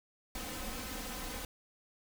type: noise with comb filter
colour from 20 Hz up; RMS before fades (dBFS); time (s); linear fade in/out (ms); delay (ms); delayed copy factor
pink; -41; 0.35-1.45; 2; 3.9; +0.85
effects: none